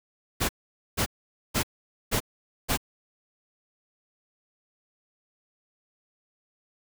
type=noise bursts; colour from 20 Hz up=pink; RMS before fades=-25 dBFS; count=5; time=0.4-2.775 s; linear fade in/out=20 ms; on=91 ms; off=480 ms; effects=none